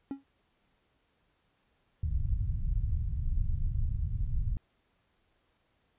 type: tone with exponential decay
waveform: triangle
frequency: 274.9 Hz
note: C#4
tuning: 14 cents flat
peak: -28 dBFS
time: 0.11-0.24 s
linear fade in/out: 1 ms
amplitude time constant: 27 ms
type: low-pass noise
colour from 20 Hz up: pink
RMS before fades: -30 dBFS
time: 2.03-4.57 s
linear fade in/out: 2 ms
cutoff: 110 Hz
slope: 24 dB/octave
effects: pink hiss -73 dBFS RMS until 5.98 s + resampled to 8000 Hz